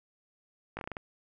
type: slowing click train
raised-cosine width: 0.5 ms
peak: -22 dBFS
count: 7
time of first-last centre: 0.77-0.968 s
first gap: 19 ms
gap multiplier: 1.22
effects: none

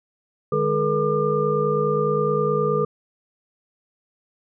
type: tone cluster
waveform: sine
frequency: 150 / 205 / 429.6 / 479.2 / 1199 Hz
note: D3 / G#3 / A4 / A#4 / D6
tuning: +37 / -22 / -41 / +48 / +36 cents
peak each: -26 / -30 / -22 / -23 / -26 dBFS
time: 0.52-2.85 s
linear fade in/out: 5 ms
effects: none

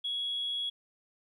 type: tone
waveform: sine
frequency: 3341 Hz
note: G#7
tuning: 10 cents sharp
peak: -30 dBFS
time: 0.04-0.7 s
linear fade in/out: 10 ms
effects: tanh soft clip ceiling -26 dBFS + 12-bit

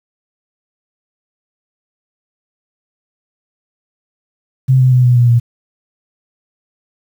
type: tone with pitch steps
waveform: sine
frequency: 130.81 / 128.27 / 125.77 / 123.33 / 120.93 / 118.58 Hz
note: C3 / C3 / B2 / B2 / B2 / A#2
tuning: 0 / -34 / +32 / -2 / -36 / +30 cents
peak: -6 dBFS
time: 4.68-5.4 s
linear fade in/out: 20 ms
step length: 120 ms
effects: 7-bit

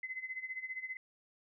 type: tone with tremolo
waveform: sine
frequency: 2043 Hz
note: C7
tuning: 42 cents flat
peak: -36 dBFS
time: 0.03-0.97 s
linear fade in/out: 2 ms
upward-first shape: sine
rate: 15 Hz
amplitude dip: 80%
effects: none

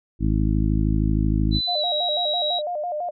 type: harmonic tone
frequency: 53 Hz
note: G#1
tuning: 36 cents sharp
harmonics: 1 / 2 / 3 / 4 / 5 / 6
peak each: -21 / -24 / -26 / -27 / -28 / -29 dBFS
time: 0.19-1.61 s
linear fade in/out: 50 ms
type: tone with pitch glide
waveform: sine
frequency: 4000 to 3853 Hz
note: B7 to B7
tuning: +21 to -44 cents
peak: -22 dBFS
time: 1.51-2.62 s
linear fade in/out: 50 ms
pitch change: -65 cents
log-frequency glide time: 1.78-1.85 s
type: tone with vibrato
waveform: sine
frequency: 653 Hz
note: E5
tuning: 17 cents flat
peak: -24 dBFS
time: 1.67-3.11 s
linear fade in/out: 20 ms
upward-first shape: square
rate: 6 Hz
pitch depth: 140 cents each way
effects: none

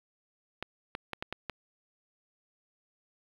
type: clicks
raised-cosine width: 0.3 ms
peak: -18 dBFS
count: 6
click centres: 0.626 / 0.951 / 1.133 / 1.225 / 1.326 / 1.497 s
effects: low-pass 4000 Hz 12 dB/octave + 8-bit

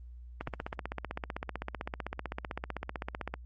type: click train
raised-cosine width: 0.5 ms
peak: -20 dBFS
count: 47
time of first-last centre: 0.41-3.34 s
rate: 15.7 Hz
effects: added 60 Hz sine -45 dBFS peak until 3.45 s + Opus 24 kbps

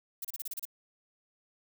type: noise bursts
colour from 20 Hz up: violet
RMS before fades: -37 dBFS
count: 8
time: 0.22-0.653 s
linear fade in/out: 5 ms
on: 27 ms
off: 31 ms
effects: none

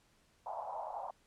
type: band-pass noise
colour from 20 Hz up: white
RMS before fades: -42 dBFS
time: 0.46-1.11 s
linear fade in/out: 5 ms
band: 640 to 920 Hz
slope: 48 dB/octave
effects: pink hiss -70 dBFS RMS until 1.26 s + low-pass 10000 Hz 12 dB/octave

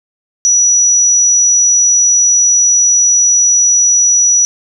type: tone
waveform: sine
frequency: 5870 Hz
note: F#8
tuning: 15 cents flat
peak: -6 dBFS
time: 0.45-4.45 s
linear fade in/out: 0 ms
effects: none

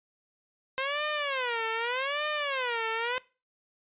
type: tone with vibrato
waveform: 10% pulse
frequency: 520 Hz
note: C5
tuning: 11 cents flat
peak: -20 dBFS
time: 0.78-3.18 s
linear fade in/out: 0 ms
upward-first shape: sine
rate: 0.83 Hz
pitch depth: 260 cents each way
effects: noise-tail reverb RT60 0.3 s tail -20 dB re dry + resampled to 8000 Hz

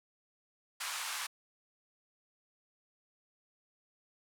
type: band-pass noise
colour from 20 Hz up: pink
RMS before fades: -39 dBFS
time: 0.8-1.27 s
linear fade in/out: 10 ms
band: 980 to 12000 Hz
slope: 24 dB/octave
effects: none

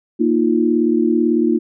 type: chord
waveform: sine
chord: Bb suspended fourth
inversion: none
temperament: equal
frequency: 233.1 / 311.1 / 349.2 Hz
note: Bb3 / Eb4 / F4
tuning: 0 / 0 / 0 cents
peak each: -17 dBFS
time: 0.19-1.59 s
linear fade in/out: 20 ms
effects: none

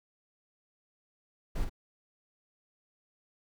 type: noise with echo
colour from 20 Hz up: brown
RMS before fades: -31 dBFS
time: 1.55-1.65 s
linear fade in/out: 10 ms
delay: 46 ms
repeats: 1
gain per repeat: -6 dB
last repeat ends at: 1.696 s
effects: none

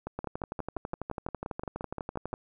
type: two click trains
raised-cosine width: 1 ms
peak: -21 / -20 dBFS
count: 14 / 27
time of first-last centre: 0.07-2.331 / 0.19-2.339 s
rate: 5.75 / 12.1 Hz
effects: none

